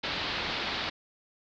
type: low-pass noise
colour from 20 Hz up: white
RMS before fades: -33 dBFS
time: 0.03-0.9 s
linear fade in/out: 10 ms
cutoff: 4500 Hz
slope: 48 dB/octave
effects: none